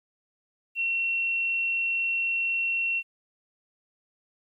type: tone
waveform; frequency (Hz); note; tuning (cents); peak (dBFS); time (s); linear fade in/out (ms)
sine; 2722; F7; -45; -24; 0.75-3.03; 50
effects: 11-bit